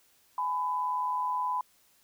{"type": "tone pair together", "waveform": "sine", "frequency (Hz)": [841, 1000.1], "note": ["G#5", "B5"], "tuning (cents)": [22, 21], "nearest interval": "minor third", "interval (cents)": 299, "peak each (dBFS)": [-36, -28], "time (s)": [0.38, 1.61], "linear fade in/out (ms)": 2, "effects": ["white hiss -65 dBFS RMS until 2.03 s"]}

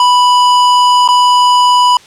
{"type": "tone with dropouts", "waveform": "square", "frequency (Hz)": 987.8, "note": "B5", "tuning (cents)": 0, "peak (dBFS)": -6, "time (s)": [0, 1.97], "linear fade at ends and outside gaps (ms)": 2, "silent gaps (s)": [1.078, 1.087], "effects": ["white hiss -39 dBFS RMS until 2.06 s", "low-pass 6000 Hz 12 dB/octave"]}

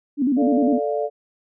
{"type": "tone with vibrato", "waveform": "sine", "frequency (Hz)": 267.3, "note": "C4", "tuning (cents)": 37, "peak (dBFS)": -16, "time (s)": [0.17, 0.8], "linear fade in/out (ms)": 50, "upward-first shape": "square", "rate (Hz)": 9.9, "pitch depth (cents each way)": 130}
{"type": "chord", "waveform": "sine", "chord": "D minor", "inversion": "second", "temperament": "equal", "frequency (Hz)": [440, 587.3, 698.5], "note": ["A4", "D5", "F5"], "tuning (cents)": [0, 0, 0], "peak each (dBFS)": [-24, -24, -27], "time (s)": [0.36, 1.1], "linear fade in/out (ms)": 50}
{"effects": []}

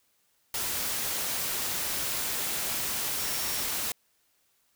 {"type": "tone in noise", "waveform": "sine", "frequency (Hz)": 5550, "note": "F8", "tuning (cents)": -12, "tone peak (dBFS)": -39, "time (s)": [3.18, 3.63], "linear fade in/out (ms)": 2, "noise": "white", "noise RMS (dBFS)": -31, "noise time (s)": [0.54, 3.92], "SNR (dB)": -11, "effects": ["white hiss -70 dBFS RMS until 4.75 s"]}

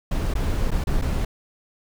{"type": "noise with dropouts", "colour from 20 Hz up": "brown", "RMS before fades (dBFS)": -22, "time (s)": [0.11, 1.25], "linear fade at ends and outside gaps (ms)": 5, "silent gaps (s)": [[0.339, 0.352], [0.707, 0.715], [0.84, 0.87], [1.015, 1.02]], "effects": []}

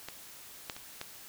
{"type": "clicks", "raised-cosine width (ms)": 0.2, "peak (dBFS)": [-22, -18, -27, -20], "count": 4, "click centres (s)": [0.086, 0.698, 0.765, 1.014], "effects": ["white hiss -50 dBFS RMS until 1.28 s"]}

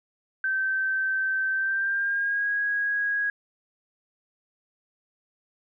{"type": "tone with pitch glide", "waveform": "sine", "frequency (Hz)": [1549, 1650.6], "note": ["G6", "G#6"], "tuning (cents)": [-21, -11], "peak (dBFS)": -23, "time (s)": [0.44, 3.3], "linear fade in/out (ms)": 2, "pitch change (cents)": 110, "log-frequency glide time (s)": [1.52, 2.51], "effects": []}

